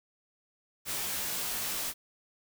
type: noise with comb filter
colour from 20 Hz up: white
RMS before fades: -34 dBFS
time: 0.85-1.94 s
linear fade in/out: 50 ms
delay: 18 ms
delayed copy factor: -0.8
effects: none